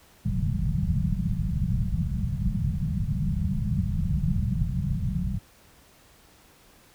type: low-pass noise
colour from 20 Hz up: white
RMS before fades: -26 dBFS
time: 0.25-5.39 s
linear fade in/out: 10 ms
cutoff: 200 Hz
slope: 96 dB/octave
effects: pink hiss -56 dBFS RMS until 6.94 s